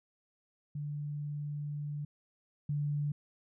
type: tone pair in turn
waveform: sine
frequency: 146.83 / 146.23 Hz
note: D3 / D3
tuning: 0 / -7 cents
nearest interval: unison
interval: 7 cents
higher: first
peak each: -35 / -30 dBFS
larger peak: second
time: 0.75-2.05 / 2.69-3.12 s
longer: first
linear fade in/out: 5 ms
effects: none